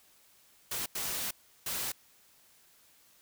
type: noise bursts at uneven times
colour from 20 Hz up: white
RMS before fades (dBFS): -35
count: 3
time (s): 0.71-0.86 / 0.95-1.31 / 1.66-1.92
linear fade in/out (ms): 5
effects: white hiss -63 dBFS RMS until 3.21 s